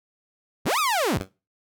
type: linear two-way sweep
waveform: sawtooth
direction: up then down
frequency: 36.09 to 1300 to 36.09 Hz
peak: -17 dBFS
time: 0.65-1.19 s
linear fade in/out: 20 ms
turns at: 0.79 s
type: tone with exponential decay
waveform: 10% pulse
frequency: 94.8 Hz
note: F#2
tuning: 43 cents sharp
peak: -18 dBFS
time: 1.2-1.29 s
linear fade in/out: 5 ms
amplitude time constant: 18 ms
effects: noise-tail reverb RT60 0.3 s tail -22 dB re dry